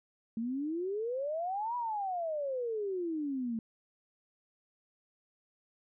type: exponential two-way sweep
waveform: sine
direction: up then down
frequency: 220 to 987.8 to 220 Hz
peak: -32 dBFS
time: 0.37-3.59 s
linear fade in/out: 2 ms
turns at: 1.76 s
effects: none